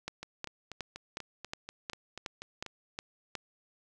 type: two click trains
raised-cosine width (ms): 0.2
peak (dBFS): -19 / -24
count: 10 / 11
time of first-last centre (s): 0.08-3.353 / 0.23-2.663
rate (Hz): 2.75 / 4.11
effects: none